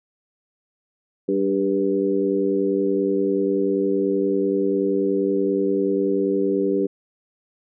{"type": "harmonic tone with a mistuned harmonic", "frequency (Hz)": 97.2, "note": "G2", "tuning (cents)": -14, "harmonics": [2, 3, 4, 5], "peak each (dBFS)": [-27, -23, -21, -26], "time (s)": [1.28, 6.87], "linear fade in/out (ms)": 10, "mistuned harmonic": 4, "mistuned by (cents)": 30, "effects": []}